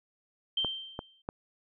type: tone with exponential decay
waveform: sine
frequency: 3136 Hz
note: G7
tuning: in tune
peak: -25 dBFS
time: 0.57-1.22 s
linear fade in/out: 5 ms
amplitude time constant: 140 ms
type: clicks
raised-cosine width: 1 ms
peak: -20 dBFS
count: 3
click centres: 0.647 / 0.991 / 1.289 s
effects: none

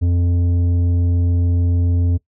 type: tone with tanh clipping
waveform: sine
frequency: 87.31 Hz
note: F2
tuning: in tune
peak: -15 dBFS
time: 0.01-2.18 s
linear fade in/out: 20 ms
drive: 9 dB
effects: noise-tail reverb RT60 0.1 s tail -19 dB re dry

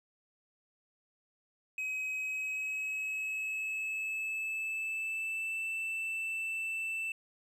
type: tone with pitch glide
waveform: triangle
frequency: 2538 to 2656 Hz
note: D#7 to E7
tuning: +34 to +12 cents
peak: -32 dBFS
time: 1.78-7.12 s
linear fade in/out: 2 ms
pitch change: +78 cents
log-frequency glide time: 2.16-5.65 s
effects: none

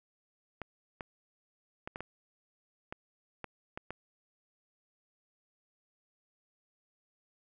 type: clicks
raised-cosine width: 0.5 ms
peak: -24 dBFS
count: 9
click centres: 0.617 / 1.008 / 1.875 / 1.959 / 2.006 / 2.925 / 3.443 / 3.775 / 3.906 s
effects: none

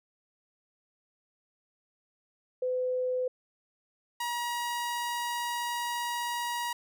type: tone pair in turn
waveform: sine / sawtooth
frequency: 506 / 955.2 Hz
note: B4 / A#5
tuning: +42 / +42 cents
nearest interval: major seventh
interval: 1100 cents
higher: second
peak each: -27 dBFS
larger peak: neither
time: 2.62-3.28 / 4.2-6.73 s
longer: second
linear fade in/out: 5 ms
effects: none

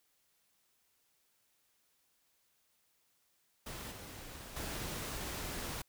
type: noise with level steps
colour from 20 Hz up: pink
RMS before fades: -45 / -49 / -41 dBFS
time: 3.66-5.82 s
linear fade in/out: 5 ms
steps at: 3.91 / 4.56 s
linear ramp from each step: 5 ms
effects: white hiss -75 dBFS RMS until 5.88 s

